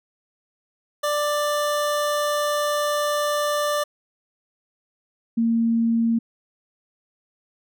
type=tone pair in turn; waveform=25% pulse / sine; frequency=590 / 229.7 Hz; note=D5 / A#3; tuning=+8 / -25 cents; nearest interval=octave + major third; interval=1633 cents; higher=first; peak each=-17 dBFS; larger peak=neither; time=1.03-3.84 / 5.37-6.19 s; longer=first; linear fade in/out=10 ms; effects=none